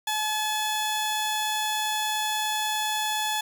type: tone pair together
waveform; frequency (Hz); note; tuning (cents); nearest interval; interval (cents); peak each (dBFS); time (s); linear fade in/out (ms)
sawtooth; 856.5 / 1713; A5 / A6; -47 / -47; octave; 1200; -23; 0.07-3.41; 5
effects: 9-bit